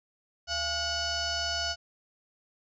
sine tone with frequency modulation, 2960 Hz, F#7, in tune, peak -28 dBFS, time 0.47-1.76 s, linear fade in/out 50 ms, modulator 759 Hz, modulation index 3.6, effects none

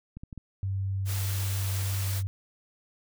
clicks, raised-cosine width 5 ms, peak -28 dBFS, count 4, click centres 0.17 / 0.235 / 0.328 / 0.377 s
sine tone, 96.9 Hz, G2, 20 cents flat, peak -27 dBFS, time 0.63-2.27 s, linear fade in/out 0 ms
white high-pass noise, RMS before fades -37 dBFS, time 1.05-2.23 s, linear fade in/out 50 ms, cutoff 100 Hz, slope 96 dB/octave
effects none

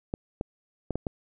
clicks, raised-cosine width 2 ms, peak -16 dBFS, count 5, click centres 0.139 / 0.411 / 0.907 / 0.956 / 1.068 s, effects none

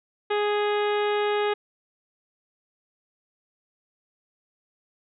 harmonic tone, 415.3 Hz, G#4, in tune, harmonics 1 / 2 / 3 / 4 / 5 / 6 / 7 / 8 / 9, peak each -23 / -29 / -33 / -35 / -37 / -39 / -40 / -41 / -42 dBFS, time 0.3-1.54 s, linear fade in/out 10 ms, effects none

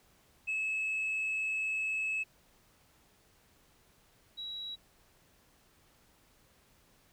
sine tone pair in turn, 2592 / 3884 Hz, E7 / B7, -30 / -30 cents, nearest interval perfect fifth, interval 700 cents, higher second, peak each -29 / -38 dBFS, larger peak first, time 0.47-2.24 / 4.37-4.76 s, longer first, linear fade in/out 20 ms, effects tanh soft clip ceiling -29 dBFS + pink hiss -66 dBFS RMS until 7.12 s

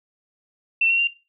sine tone with pitch steps, 2691 / 2733 / 2776 Hz, E7 / F7 / F7, +35 / -38 / -11 cents, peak -16 dBFS, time 0.81-1.074 s, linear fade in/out 5 ms, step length 88 ms, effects noise-tail reverb RT60 0.3 s tail -19 dB re dry

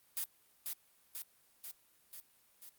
blue noise with echo, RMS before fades -37 dBFS, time 0.17-0.24 s, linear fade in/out 0 ms, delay 490 ms, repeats 5, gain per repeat -3 dB, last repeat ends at 2.69 s, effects white hiss -69 dBFS RMS until 2.78 s + Opus 32 kbps

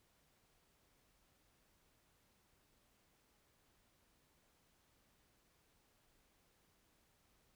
silence, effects pink hiss -75 dBFS RMS until 7.55 s

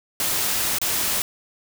white noise with dropouts, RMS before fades -23 dBFS, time 0.2-1.22 s, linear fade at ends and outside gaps 1 ms, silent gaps 0.785-0.815 s, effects none

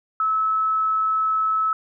sine tone, 1299 Hz, E6, 26 cents flat, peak -18 dBFS, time 0.2-1.73 s, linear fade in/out 2 ms, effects none

